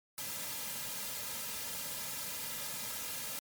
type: noise with comb filter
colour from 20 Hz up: white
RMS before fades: -40 dBFS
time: 0.18-3.39 s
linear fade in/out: 0 ms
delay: 2.7 ms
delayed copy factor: -0.75
effects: MP3 96 kbps

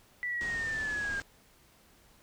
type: linear sweep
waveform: sine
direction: down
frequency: 1975.5 to 1600 Hz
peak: -31 dBFS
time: 0.23-1.2 s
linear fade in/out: 0 ms
type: low-pass noise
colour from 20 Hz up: pink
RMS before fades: -44 dBFS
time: 0.41-1.22 s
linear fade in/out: 0 ms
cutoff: 8600 Hz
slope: 96 dB/octave
effects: pink hiss -62 dBFS RMS until 2.22 s

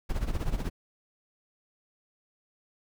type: noise with tremolo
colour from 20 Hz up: brown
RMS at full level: -27 dBFS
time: 0.09-0.7 s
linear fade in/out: 10 ms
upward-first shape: sine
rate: 16 Hz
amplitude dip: 75%
effects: none

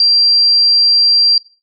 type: tone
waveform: sine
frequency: 4730 Hz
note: D8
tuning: 12 cents sharp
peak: -7 dBFS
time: 0-1.38 s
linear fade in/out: 2 ms
effects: noise-tail reverb RT60 0.4 s tail -24 dB re dry + Opus 48 kbps

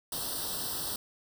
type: noise with comb filter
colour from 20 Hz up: white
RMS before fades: -35 dBFS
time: 0.12-0.96 s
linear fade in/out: 2 ms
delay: 0.22 ms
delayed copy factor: +0.95
effects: none

